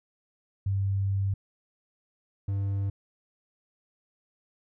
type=tone pair in turn; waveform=sine / triangle; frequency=98 / 98.91 Hz; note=G2 / G2; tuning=0 / +16 cents; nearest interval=unison; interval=16 cents; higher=second; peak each=-24 dBFS; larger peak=neither; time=0.66-1.34 / 2.48-2.9 s; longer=first; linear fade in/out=5 ms; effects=none